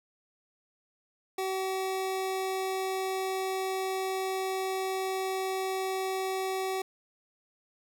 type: tone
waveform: 25% pulse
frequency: 379.8 Hz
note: F#4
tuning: 45 cents sharp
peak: -26 dBFS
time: 1.38-6.82 s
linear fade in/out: 5 ms
effects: none